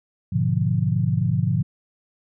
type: chord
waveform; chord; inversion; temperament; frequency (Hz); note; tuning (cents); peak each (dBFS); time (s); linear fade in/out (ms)
sine; G# diminished seventh; none; equal; 103.83 / 123.47 / 146.83 / 174.61; G#2 / B2 / D3 / F3; 0 / 0 / 0 / 0; -24 / -23 / -24 / -24; 0.32-1.63; 10
effects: none